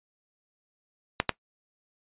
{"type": "clicks", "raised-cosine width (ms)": 0.3, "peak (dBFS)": -6, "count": 2, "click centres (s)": [1.201, 1.293], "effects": ["noise-tail reverb RT60 0.1 s tail -19 dB re dry", "resampled to 8000 Hz"]}